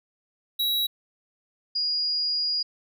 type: tone pair in turn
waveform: square / sine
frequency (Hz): 3877 / 4871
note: B7 / D#8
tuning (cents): -33 / -38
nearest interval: major third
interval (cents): 395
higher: second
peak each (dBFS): -23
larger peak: neither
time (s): 0.59-0.87 / 1.75-2.63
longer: second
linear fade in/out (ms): 10
effects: none